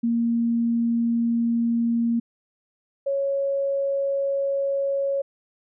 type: tone pair in turn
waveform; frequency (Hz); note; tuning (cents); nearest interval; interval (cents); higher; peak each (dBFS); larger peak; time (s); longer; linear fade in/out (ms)
sine; 233.1 / 553.1; A#3 / C#5; 0 / -4; octave + minor third; 1496; second; -19 / -21; first; 0.03-2.2 / 3.06-5.22; first; 10
effects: none